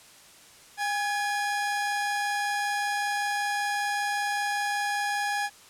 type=tone pair together; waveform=45% pulse; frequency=814 / 1693.2 Hz; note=G#5 / G#6; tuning=-35 / +33 cents; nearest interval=octave + minor second; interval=1268 cents; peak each=-28 / -30 dBFS; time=0.77-5.5 s; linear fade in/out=50 ms; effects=white hiss -52 dBFS RMS until 5.69 s + low-pass 10000 Hz 12 dB/octave